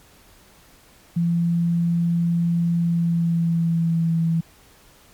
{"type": "tone with pitch glide", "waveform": "sine", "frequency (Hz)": [170.1, 164.88], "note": ["F3", "E3"], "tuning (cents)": [-45, 1], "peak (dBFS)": -17, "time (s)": [1.16, 4.41], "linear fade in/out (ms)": 10, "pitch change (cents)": -54, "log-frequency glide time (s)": [2.77, 4.17], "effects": ["pink hiss -52 dBFS RMS until 5.13 s", "MP3 96 kbps"]}